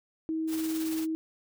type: tone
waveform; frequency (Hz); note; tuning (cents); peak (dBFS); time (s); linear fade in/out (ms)
sine; 319.6; D#4; +47; -28; 0.29-1.15; 0
type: noise with tremolo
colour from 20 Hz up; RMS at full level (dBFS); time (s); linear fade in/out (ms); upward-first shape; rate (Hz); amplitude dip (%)
white; -39; 0.47-1.07; 50; sine; 18; 45
effects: none